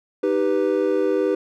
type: chord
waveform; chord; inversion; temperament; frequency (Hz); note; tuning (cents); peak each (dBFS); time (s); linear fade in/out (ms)
triangle; Eb augmented; none; equal; 311.1 / 392 / 493.9; Eb4 / G4 / B4; 0 / 0 / 0; -22 / -19 / -20; 0.23-1.35; 5
effects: none